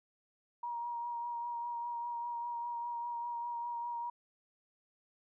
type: tone with vibrato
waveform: sine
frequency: 948 Hz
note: A#5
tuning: 29 cents sharp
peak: -36 dBFS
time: 0.63-4.1 s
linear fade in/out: 5 ms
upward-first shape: triangle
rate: 5 Hz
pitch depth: 22 cents each way
effects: none